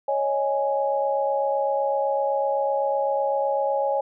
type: chord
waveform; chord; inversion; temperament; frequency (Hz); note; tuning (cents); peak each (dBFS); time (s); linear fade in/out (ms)
sine; C# suspended second; none; equal; 554.4 / 622.3 / 830.6; C#5 / D#5 / G#5; 0 / 0 / 0; -23 / -29 / -25; 0.08-4.01; 5
effects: none